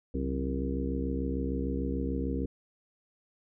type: harmonic tone with a mistuned harmonic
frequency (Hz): 66.7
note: C2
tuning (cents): +34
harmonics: 1 / 2 / 3 / 4 / 5 / 6 / 7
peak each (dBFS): -33 / -42 / -37 / -34 / -40 / -40 / -39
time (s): 0.14-2.46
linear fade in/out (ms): 5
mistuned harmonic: 3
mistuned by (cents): -110
effects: none